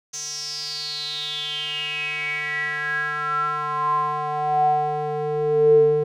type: tone with band-pass filter sweep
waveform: square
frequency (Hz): 149.7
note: D3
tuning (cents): +33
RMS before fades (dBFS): -23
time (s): 0.13-6.04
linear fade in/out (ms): 10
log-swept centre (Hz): 6200 to 390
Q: 9.8
effects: none